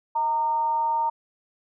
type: tone with amplitude modulation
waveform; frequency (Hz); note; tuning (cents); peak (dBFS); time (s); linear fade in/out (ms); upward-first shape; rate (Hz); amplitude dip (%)
sine; 920; A#5; -23; -19; 0.15-1.1; 10; sine; 288; 40
effects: none